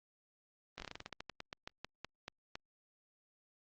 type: slowing click train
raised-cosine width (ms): 0.2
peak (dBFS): -25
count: 19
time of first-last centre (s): 0.78-2.555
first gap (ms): 19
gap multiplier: 1.17
effects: low-pass 5000 Hz 12 dB/octave + Opus 24 kbps